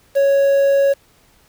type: tone with quantisation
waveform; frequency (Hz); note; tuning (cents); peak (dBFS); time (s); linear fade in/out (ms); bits
triangle; 554.4; C#5; 0; -9; 0.15-0.94; 20; 6
effects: pink hiss -54 dBFS RMS until 1.48 s